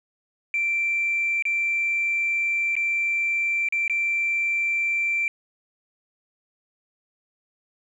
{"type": "tone with dropouts", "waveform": "sine", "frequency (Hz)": 2349, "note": "D7", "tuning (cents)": 0, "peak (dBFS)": -20, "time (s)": [0.54, 5.28], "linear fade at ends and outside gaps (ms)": 1, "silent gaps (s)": [[1.424, 1.453], [2.754, 2.765], [3.687, 3.724], [3.879, 3.897]], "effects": ["tanh soft clip ceiling -16 dBFS", "10-bit"]}